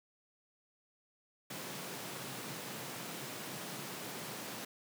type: high-pass noise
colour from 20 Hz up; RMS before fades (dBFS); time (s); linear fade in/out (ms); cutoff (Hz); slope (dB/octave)
pink; -44; 1.5-4.65; 5; 120; 48
effects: none